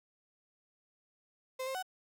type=tone with pitch steps; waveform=35% pulse; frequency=519 / 530 / 746 Hz; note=C5 / C5 / F#5; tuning=-14 / +22 / +14 cents; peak=-34 dBFS; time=1.59-1.827 s; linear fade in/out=10 ms; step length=79 ms; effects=none